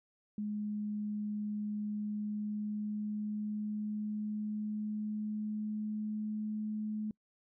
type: tone with pitch glide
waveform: sine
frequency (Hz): 209.4 to 213.7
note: G#3 to G#3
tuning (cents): +15 to +50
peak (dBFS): -34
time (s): 0.38-7.11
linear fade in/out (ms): 2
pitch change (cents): +35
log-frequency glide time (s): 1.86-6.59
effects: noise-tail reverb RT60 0.1 s tail -26 dB re dry